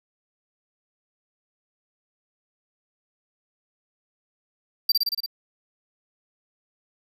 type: tone with echo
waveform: square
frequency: 4699 Hz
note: D8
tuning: in tune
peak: -16 dBFS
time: 4.89-4.92 s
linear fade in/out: 5 ms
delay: 57 ms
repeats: 6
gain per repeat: -2 dB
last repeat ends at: 5.262 s
effects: none